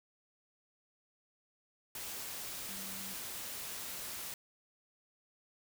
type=tone in noise; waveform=sine; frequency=194.1 Hz; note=G3; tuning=17 cents flat; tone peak=-51 dBFS; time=2.69-3.14 s; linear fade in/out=2 ms; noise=white; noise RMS=-43 dBFS; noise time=1.95-4.34 s; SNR=-11 dB; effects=none